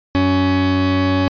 40% pulse tone pair together, 93.44 / 280 Hz, F#2 / C#4, +18 / +18 cents, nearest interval octave + perfect fifth, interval 1900 cents, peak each -18 / -14 dBFS, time 0.15-1.28 s, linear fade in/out 0 ms, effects resampled to 11025 Hz

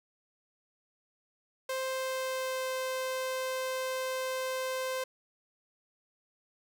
sawtooth tone with pitch glide, 523.3 to 518.8 Hz, C5 to C5, 0 to -15 cents, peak -28 dBFS, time 1.69-5.04 s, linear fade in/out 5 ms, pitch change -15 cents, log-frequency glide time 1.88-2.72 s, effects none

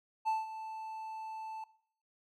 triangle tone with ADSR envelope, 880 Hz, A5, in tune, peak -26 dBFS, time 0.25-1.64 s, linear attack 29 ms, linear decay 180 ms, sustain -12 dB, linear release 3 ms, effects noise-tail reverb RT60 0.6 s tail -19 dB re dry

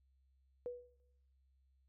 sine tone with exponential decay, 489.2 Hz, B4, 16 cents flat, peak -37 dBFS, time 0.66-1 s, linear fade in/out 0 ms, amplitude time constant 72 ms, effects noise-tail reverb RT60 0.9 s tail -21 dB re dry + added 66 Hz sine -70 dBFS peak until 1.88 s

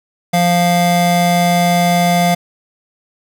square tone pair together, 174.62 / 698.5 Hz, F3 / F5, 0 / 0 cents, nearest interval 2 octaves, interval 2400 cents, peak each -14 dBFS, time 0.33-2.35 s, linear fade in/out 10 ms, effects none

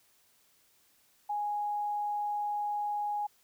sine tone, 829 Hz, G#5, 3 cents flat, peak -30 dBFS, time 1.29-3.27 s, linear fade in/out 10 ms, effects white hiss -67 dBFS RMS until 3.43 s

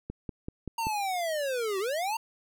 click train, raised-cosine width 3 ms, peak -22 dBFS, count 5, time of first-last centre 0.1-0.869 s, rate 5.2 Hz
square linear two-way sweep, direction down then up, 932.3 to 370 to 932.3 Hz, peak -29 dBFS, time 0.78-2.17 s, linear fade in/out 5 ms, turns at 1.79 s
effects none

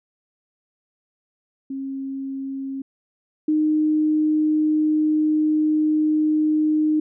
sine tone pair in turn, 270.3 / 307.4 Hz, C#4 / D#4, -44 / -21 cents, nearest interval major second, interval 223 cents, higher second, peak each -26 / -16 dBFS, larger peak second, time 1.7-2.82 / 3.48-7 s, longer second, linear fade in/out 5 ms, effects none

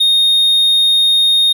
triangle tone, 3700 Hz, A#7, 14 cents flat, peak -7 dBFS, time 0-1.53 s, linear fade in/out 10 ms, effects none

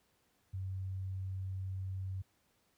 sine tone, 94.8 Hz, F#2, 43 cents sharp, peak -36 dBFS, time 0.53-2.22 s, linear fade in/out 10 ms, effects pink hiss -74 dBFS RMS until 2.77 s + high-pass 60 Hz 12 dB/octave

